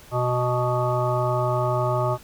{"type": "harmonic tone", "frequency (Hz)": 124, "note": "B2", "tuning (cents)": 7, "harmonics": [1, 3, 5, 7, 9, 10], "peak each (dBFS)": [-24, -29, -25, -29, -30, -31], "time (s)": [0.11, 2.18], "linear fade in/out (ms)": 50, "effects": ["pink hiss -48 dBFS RMS until 2.23 s"]}